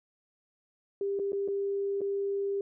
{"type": "tone with dropouts", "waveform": "sine", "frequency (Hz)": 397.8, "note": "G4", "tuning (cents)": 25, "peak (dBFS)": -28, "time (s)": [1.01, 2.61], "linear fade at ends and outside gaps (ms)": 2, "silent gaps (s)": [[1.191, 1.196], [1.321, 1.33], [1.478, 1.484], [2.008, 2.015]], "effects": []}